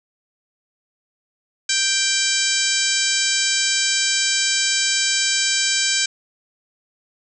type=harmonic tone with a mistuned harmonic; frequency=784 Hz; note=G5; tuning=in tune; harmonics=2 / 3 / 4 / 5 / 6 / 7 / 8 / 9 / 10; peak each=-26 / -26 / -26 / -26 / -26 / -26 / -26 / -26 / -26 dBFS; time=1.69-6.06 s; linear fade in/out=5 ms; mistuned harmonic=7; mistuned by=-32 cents; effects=none